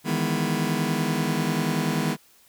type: chord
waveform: sawtooth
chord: E major seventh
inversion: third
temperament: just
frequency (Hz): 154.51 / 164.81 / 206 / 247.2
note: D#3 / E3 / G#3 / B3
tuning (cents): -12 / 0 / -14 / +2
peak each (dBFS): -24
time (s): 0.04-2.17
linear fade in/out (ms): 50
effects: white hiss -57 dBFS RMS until 2.48 s

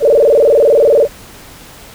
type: tone with vibrato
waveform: sine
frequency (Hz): 512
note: C5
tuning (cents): -38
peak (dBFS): -5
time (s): 0-1.08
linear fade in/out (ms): 50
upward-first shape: square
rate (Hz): 20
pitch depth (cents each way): 210
effects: pink hiss -36 dBFS RMS until 1.94 s

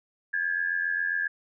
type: tone pair together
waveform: sine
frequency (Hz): 1622.6 / 1710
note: G#6 / A6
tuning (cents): -41 / -50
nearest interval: minor second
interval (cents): 91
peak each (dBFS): -28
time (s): 0.33-1.28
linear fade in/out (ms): 10
effects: none

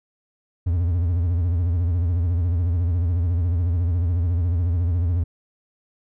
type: tone with vibrato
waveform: triangle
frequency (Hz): 86.3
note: F2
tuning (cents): -20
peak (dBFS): -16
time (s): 0.66-5.24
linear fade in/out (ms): 10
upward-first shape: sine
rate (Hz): 14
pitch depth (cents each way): 110
effects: none

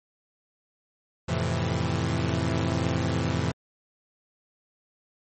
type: chord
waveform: sawtooth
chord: F major seventh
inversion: none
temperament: equal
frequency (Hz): 87.31 / 110 / 130.81 / 164.81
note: F2 / A2 / C3 / E3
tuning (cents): 0 / 0 / 0 / 0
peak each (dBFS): -26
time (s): 1.28-3.52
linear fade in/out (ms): 10
effects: MP3 32 kbps

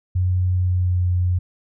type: tone with pitch glide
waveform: sine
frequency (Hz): 91.2 to 89.69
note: F#2 to F2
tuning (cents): -24 to +47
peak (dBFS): -16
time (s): 0.15-1.39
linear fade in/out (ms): 10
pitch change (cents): -29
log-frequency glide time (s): 0.5-1.15
effects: none

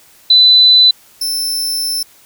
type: tone pair in turn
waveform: sine / sawtooth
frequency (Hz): 4000 / 5318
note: B7 / E8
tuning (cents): +21 / +14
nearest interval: perfect fourth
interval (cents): 493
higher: second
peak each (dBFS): -4 / -13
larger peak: first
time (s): 0.3-0.91 / 1.21-2.03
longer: second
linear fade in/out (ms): 5
effects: white hiss -46 dBFS RMS until 2.25 s

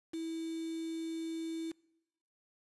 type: tone with quantisation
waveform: sine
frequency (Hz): 326.3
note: E4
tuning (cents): -18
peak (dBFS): -36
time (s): 0.13-1.72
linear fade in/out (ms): 10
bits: 8
effects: noise-tail reverb RT60 0.9 s tail -24 dB re dry + resampled to 24000 Hz

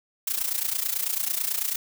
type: noise with amplitude modulation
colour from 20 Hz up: blue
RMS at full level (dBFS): -24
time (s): 0.27-1.76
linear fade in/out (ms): 5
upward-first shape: sine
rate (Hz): 29.1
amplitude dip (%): 80
effects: none

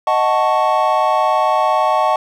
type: chord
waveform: triangle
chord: D# half-diminished seventh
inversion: none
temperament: equal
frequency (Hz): 622.3 / 740 / 880 / 1108.7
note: D#5 / F#5 / A5 / C#6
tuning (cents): 0 / 0 / 0 / 0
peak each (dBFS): -16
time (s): 0.07-2.16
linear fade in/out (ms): 2
effects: none

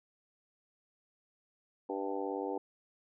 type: harmonic tone with a mistuned harmonic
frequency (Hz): 98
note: G2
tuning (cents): 0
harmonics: 3 / 4 / 5 / 6 / 7 / 8 / 9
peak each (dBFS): -40 / -39 / -39 / -48 / -47 / -43 / -44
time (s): 1.89-2.58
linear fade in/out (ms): 5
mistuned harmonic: 6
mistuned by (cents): +44
effects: none

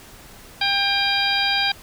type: harmonic tone with a mistuned harmonic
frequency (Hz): 798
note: G5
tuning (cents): +31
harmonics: 1 / 2 / 3 / 4 / 5 / 6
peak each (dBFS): -25 / -25 / -25 / -25 / -25 / -25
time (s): 0.61-1.72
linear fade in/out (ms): 5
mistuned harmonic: 5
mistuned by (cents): -69
effects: pink hiss -44 dBFS RMS until 1.82 s

